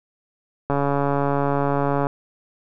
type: click train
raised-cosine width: 1 ms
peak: -8 dBFS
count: 194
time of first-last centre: 0.7-2.069 s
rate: 141 Hz
effects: none